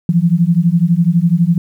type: beating tone pair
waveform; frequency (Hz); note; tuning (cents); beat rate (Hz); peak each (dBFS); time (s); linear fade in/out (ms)
sine; 164.81 / 176.81; E3 / F3; 0 / +22; 12; -12; 0.09-1.58; 2
effects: 8-bit